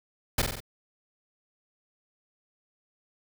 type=noise with echo; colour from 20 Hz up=pink; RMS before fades=-24 dBFS; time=0.38-0.42 s; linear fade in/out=5 ms; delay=46 ms; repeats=4; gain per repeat=-4 dB; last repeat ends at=0.604 s; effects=none